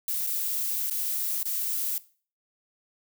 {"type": "noise with dropouts", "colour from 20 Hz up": "violet", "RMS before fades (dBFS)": -29, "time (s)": [0.08, 1.98], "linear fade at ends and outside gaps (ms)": 1, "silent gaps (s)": [[0.266, 0.271], [0.898, 0.909], [1.429, 1.455]], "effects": ["noise-tail reverb RT60 0.4 s tail -18 dB re dry"]}